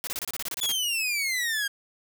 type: noise bursts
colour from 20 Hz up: white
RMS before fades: -32 dBFS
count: 12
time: 0.04-0.72 s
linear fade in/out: 0 ms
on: 31 ms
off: 28 ms
type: exponential sweep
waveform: sawtooth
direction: down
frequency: 3472 to 1600 Hz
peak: -22 dBFS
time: 0.61-1.68 s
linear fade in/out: 10 ms
effects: none